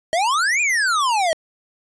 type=exponential two-way sweep; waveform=square; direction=up then down; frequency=622.3 to 2489 to 622.3 Hz; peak=-17 dBFS; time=0.13-1.33 s; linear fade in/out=0 ms; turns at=0.61 s; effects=resampled to 22050 Hz